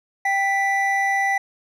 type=tone pair together; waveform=triangle; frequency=785.5 / 1975.5 Hz; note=G5 / B6; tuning=+3 / 0 cents; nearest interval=octave + major third; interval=1597 cents; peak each=-19 dBFS; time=0.25-1.38 s; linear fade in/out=5 ms; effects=none